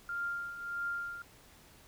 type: tone with tremolo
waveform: sine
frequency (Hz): 1396.9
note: F6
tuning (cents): 0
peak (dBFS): -32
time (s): 0.09-1.22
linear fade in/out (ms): 2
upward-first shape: triangle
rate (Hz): 1.6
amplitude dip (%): 70
effects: pink hiss -59 dBFS RMS until 1.87 s